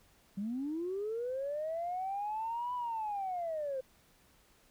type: linear two-way sweep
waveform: sine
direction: up then down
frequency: 189.6 to 997 to 512 Hz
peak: -33 dBFS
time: 0.37-3.81 s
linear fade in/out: 10 ms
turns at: 2.74 s
effects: tanh soft clip ceiling -29 dBFS + pink hiss -66 dBFS RMS until 4.7 s